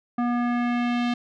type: tone with low-pass filter sweep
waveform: square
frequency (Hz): 241.2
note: B3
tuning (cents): -41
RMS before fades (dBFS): -24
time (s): 0.18-1.14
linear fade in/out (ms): 5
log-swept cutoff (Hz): 1200 to 3600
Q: 1.5
effects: none